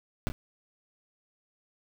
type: noise with echo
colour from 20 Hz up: brown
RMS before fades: -28 dBFS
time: 0.27-0.29 s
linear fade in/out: 0 ms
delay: 30 ms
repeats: 1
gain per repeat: -7 dB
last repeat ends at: 0.32 s
effects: none